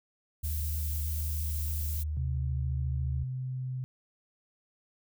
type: noise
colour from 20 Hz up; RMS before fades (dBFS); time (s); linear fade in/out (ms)
violet; -39; 0.43-2.04; 20
type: tone with pitch glide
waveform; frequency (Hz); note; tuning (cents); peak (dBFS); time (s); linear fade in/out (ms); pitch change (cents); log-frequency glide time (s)
sine; 76.2 to 74.5; D#2 to D2; -36 to +25; -30; 0.43-3.24; 10; -39; 2.24-2.37
type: tone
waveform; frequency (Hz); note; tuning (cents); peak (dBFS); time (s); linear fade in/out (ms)
sine; 128.7; C3; -28; -32; 2.17-3.84; 0
effects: none